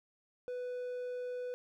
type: tone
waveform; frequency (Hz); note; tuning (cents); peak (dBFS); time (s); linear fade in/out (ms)
triangle; 496; B4; +7; -35; 0.48-1.54; 0
effects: none